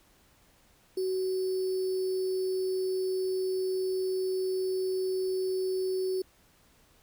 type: tone with sample-and-hold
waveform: sine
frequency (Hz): 375.1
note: F#4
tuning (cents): +24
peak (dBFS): -27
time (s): 0.97-6.22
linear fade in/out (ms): 5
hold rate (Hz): 4900
effects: pink hiss -63 dBFS RMS until 7.02 s